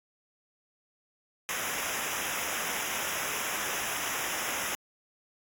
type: noise with comb filter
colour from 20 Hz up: pink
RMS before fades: -33 dBFS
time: 1.49-4.75 s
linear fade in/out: 0 ms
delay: 0.23 ms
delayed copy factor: -1
effects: AAC 64 kbps